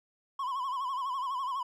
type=tone with vibrato; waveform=triangle; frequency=1046.5 Hz; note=C6; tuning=in tune; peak=-29 dBFS; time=0.39-1.63 s; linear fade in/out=5 ms; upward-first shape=sine; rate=12 Hz; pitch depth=110 cents each way; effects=none